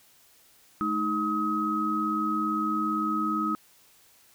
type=tone cluster; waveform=sine; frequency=214.9 / 312.6 / 1269 Hz; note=A3 / D#4 / D#6; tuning=-41 / +8 / +34 cents; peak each=-31 / -30 / -27 dBFS; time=0.81-3.55 s; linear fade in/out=0 ms; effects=white hiss -59 dBFS RMS until 4.34 s